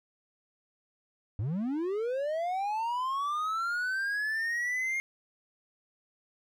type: linear sweep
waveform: triangle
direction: up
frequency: 92.2 to 2140 Hz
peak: -27 dBFS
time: 1.39-5 s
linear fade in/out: 0 ms
effects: none